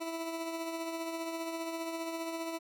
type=tone with tremolo; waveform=20% pulse; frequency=329.3 Hz; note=E4; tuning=2 cents flat; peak=-29 dBFS; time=0-2.59 s; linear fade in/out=20 ms; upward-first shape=triangle; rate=15 Hz; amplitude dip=45%; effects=none